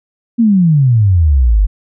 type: exponential sweep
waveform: sine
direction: down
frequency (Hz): 240.8 to 46.25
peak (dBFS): -6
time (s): 0.38-1.67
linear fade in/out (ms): 20
effects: none